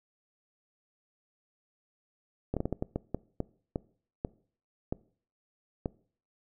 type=slowing click train; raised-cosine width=2 ms; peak=-17 dBFS; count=13; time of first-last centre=2.54-5.858 s; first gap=27 ms; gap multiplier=1.38; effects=noise-tail reverb RT60 0.5 s tail -22 dB re dry